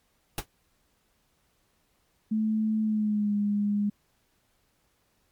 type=noise with exponential decay; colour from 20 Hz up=pink; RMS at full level=-25 dBFS; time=0.38-0.46 s; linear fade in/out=2 ms; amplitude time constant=16 ms
type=tone with pitch glide; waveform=sine; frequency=217.5 to 205.4 Hz; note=A3 to G#3; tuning=-20 to -19 cents; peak=-23 dBFS; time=2.31-3.9 s; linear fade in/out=10 ms; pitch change=-99 cents; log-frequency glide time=2.82-3.34 s
effects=pink hiss -70 dBFS RMS until 5.31 s + MP3 96 kbps